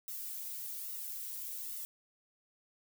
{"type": "noise with flanger", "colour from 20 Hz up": "violet", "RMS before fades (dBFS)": -42, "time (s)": [0.08, 1.85], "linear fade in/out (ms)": 0, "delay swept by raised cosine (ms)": [1.2, 2.6], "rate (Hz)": 1.2, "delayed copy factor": -1, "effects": []}